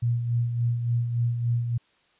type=tone with tremolo; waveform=sine; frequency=118.8 Hz; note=A#2; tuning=33 cents sharp; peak=-20 dBFS; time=0.02-1.78 s; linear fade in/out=10 ms; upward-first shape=sine; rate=3.5 Hz; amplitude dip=50%; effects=white hiss -64 dBFS RMS until 2.19 s + resampled to 8000 Hz